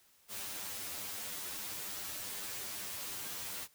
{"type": "noise with comb filter", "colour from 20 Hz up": "white", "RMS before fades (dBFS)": -42, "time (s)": [0.28, 3.68], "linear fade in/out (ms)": 50, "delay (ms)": 10, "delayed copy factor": 1, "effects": ["white hiss -67 dBFS RMS until 3.74 s"]}